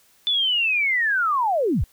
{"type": "linear sweep", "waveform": "sine", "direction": "down", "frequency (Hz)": [3520, 36.71], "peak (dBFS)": -18, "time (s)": [0.27, 1.84], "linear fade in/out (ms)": 0, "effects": ["white hiss -58 dBFS RMS until 1.92 s"]}